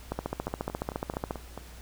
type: two click trains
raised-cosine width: 1 ms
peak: -23 / -16 dBFS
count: 6 / 18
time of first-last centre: 0.48-1.576 / 0.12-1.309 s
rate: 4.56 / 14.3 Hz
effects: added 60 Hz sine -46 dBFS peak until 1.81 s + pink hiss -51 dBFS RMS until 1.81 s